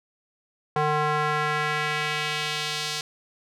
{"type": "tone with band-pass filter sweep", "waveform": "square", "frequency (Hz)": 151.2, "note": "D#3", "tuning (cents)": -49, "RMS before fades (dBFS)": -26, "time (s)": [0.76, 3.01], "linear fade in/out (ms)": 2, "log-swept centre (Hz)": [900, 4700], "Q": 1.3, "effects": []}